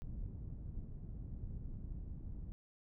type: low-pass noise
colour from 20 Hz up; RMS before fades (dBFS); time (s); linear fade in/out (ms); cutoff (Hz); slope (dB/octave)
pink; -45; 0.02-2.52; 0; 140; 12
effects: none